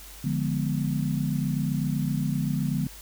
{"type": "chord", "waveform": "sine", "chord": "D diminished seventh", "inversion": "none", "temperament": "equal", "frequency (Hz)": [146.83, 174.61, 207.7, 246.9], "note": ["D3", "F3", "Ab3", "Cb4"], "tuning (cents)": [0, 0, 0, 0], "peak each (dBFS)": [-27, -30, -31, -31], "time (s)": [0.24, 2.87], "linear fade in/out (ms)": 5, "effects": ["added 50 Hz sine -46 dBFS peak until 3.01 s", "white hiss -46 dBFS RMS until 3.01 s"]}